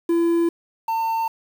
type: tone pair in turn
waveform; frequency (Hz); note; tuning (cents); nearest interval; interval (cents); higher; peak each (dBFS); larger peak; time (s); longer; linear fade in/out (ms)
triangle; 338 / 902.4; E4 / A5; +43 / +44; octave + perfect fourth; 1701; second; -14 / -18; first; 0.09-0.49 / 0.88-1.28; neither; 5
effects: 7-bit